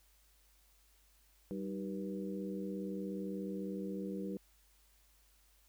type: harmonic tone with a mistuned harmonic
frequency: 96.9 Hz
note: G2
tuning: 20 cents flat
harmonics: 2 / 3 / 4 / 5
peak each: -40 / -44 / -46 / -46 dBFS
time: 1.51-4.37 s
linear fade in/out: 0 ms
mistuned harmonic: 3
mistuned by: +100 cents
effects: added 50 Hz sine -68 dBFS peak until 5.68 s + white hiss -70 dBFS RMS until 5.68 s